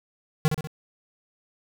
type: tone with echo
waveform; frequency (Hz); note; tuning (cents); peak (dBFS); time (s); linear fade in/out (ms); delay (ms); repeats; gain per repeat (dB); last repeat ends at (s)
square; 154.9; D#3; -7; -18; 0.45-0.48; 0; 64; 3; -5; 0.672
effects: none

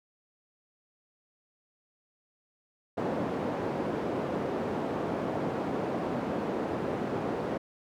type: band-pass noise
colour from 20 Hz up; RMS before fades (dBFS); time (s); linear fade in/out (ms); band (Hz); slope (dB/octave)
white; -32; 2.97-7.58; 10; 160 to 520; 12
effects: none

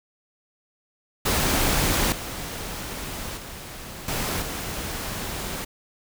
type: noise with level steps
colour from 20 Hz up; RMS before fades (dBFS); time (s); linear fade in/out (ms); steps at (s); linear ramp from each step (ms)
pink; -22 / -33 / -38 / -27 / -31; 1.25-5.65; 10; 2.12 / 3.37 / 4.08 / 4.42; 2
effects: none

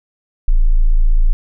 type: tone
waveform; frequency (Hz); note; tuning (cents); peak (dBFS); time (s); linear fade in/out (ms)
sine; 27.71; A0; +13; -7; 0.48-1.33; 0
effects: none

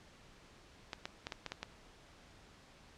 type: clicks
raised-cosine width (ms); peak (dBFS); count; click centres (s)
0.2; -22; 7; 0.932 / 1.055 / 1.269 / 1.322 / 1.463 / 1.52 / 1.63
effects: pink hiss -60 dBFS RMS until 2.97 s + low-pass 6000 Hz 12 dB/octave

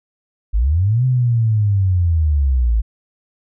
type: linear two-way sweep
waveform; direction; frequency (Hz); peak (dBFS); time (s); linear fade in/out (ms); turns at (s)
sine; up then down; 46.25 to 130 to 52.7; -12; 0.53-2.82; 20; 1.05
effects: none

